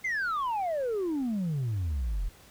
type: exponential sweep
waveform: sine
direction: down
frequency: 2146 to 39.49 Hz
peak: -25 dBFS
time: 0.04-2.29 s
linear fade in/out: 10 ms
effects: tanh soft clip ceiling -26 dBFS + pink hiss -55 dBFS RMS until 2.5 s